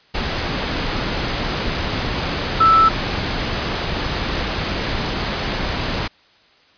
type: tone in noise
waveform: sine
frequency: 1318.5 Hz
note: E6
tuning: in tune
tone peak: -9 dBFS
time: 2.6-2.89 s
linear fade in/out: 10 ms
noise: pink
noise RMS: -22 dBFS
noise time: 0.14-6.08 s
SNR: +10 dB
effects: white hiss -53 dBFS RMS until 6.77 s + resampled to 11025 Hz